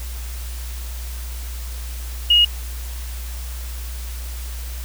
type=tone; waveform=sine; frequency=2874 Hz; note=F7; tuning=49 cents sharp; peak=-10 dBFS; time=2.3-2.45 s; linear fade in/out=5 ms; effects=added 60 Hz sine -27 dBFS peak until 4.84 s + white hiss -38 dBFS RMS until 4.84 s